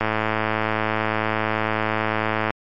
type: click train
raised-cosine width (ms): 0.5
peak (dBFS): -6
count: 273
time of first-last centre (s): 0.01-2.505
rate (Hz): 109
effects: MP3 48 kbps